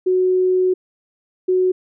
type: tone pair in turn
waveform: sine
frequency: 369.1 / 369.1 Hz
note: F#4 / F#4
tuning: -4 / -4 cents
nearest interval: unison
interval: 0 cents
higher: neither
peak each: -13 dBFS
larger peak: neither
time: 0.06-0.74 / 1.48-1.72 s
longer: first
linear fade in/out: 10 ms
effects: none